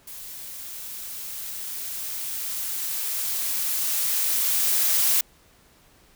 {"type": "noise with level ramp", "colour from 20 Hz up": "blue", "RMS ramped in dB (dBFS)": [-39, -20], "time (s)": [0.07, 5.21], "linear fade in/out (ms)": 5, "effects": ["pink hiss -57 dBFS RMS until 6.15 s"]}